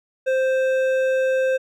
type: tone with hard clipping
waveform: triangle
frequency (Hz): 523.3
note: C5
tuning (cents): 0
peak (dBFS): -19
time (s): 0.26-1.58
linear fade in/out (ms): 20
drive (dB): 13
effects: none